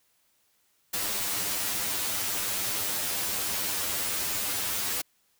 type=noise with comb filter; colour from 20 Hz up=white; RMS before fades=-30 dBFS; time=0.93-5.02 s; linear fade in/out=10 ms; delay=10 ms; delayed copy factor=+0.9; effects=white hiss -69 dBFS RMS until 5.39 s